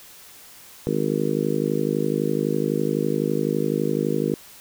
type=harmonic tone; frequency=51.91 Hz; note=G#1; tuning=in tune; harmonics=3 / 4 / 5 / 6 / 7 / 8 / 9; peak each=-28 / -28 / -28 / -28 / -28 / -28 / -28 dBFS; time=0.87-4.34 s; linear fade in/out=0 ms; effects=white hiss -46 dBFS RMS until 4.6 s